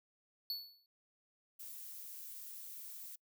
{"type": "tone with exponential decay", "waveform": "square", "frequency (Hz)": 4435, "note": "C#8", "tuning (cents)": 0, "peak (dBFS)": -35, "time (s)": [0.5, 0.86], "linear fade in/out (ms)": 1, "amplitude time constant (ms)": 78}
{"type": "noise", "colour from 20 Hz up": "violet", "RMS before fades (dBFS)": -49, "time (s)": [1.59, 3.16], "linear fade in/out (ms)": 10}
{"effects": ["noise-tail reverb RT60 0.1 s tail -25 dB re dry"]}